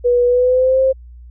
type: tone with pitch glide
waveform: sine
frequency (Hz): 487.1 to 528.1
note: B4 to C5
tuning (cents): -24 to +16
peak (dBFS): -10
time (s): 0.04-0.93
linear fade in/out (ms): 20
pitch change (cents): +140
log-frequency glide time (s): 0.26-0.81
effects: added 60 Hz sine -35 dBFS peak until 1.3 s